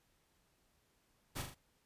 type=noise with echo; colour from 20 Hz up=pink; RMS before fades=-41 dBFS; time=1.35-1.43 s; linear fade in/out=20 ms; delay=40 ms; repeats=3; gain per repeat=-5 dB; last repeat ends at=1.55 s; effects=pink hiss -75 dBFS RMS until 1.85 s + resampled to 32000 Hz